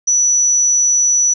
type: tone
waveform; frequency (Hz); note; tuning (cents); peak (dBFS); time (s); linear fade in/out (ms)
sine; 5920; F#8; 0; -10; 0.07-1.34; 10
effects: none